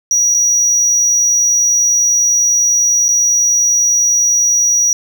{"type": "tone with dropouts", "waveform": "triangle", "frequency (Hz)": 5790, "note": "F#8", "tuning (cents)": -38, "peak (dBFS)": -8, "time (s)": [0.11, 4.93], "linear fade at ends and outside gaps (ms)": 1, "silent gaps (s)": [[0.342, 0.346], [3.083, 3.088]], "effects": []}